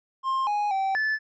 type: tone with pitch steps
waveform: triangle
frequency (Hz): 1060 / 829 / 774 / 1741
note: C6 / G#5 / G5 / A6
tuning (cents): +22 / -3 / -22 / -19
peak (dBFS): -21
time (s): 0.23-1.19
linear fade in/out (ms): 50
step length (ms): 240
effects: resampled to 16000 Hz